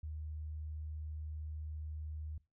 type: tone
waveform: sine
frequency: 76.9 Hz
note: D#2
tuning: 20 cents flat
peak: -40 dBFS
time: 0.03-2.38 s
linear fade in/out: 5 ms
effects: noise-tail reverb RT60 0.3 s tail -22 dB re dry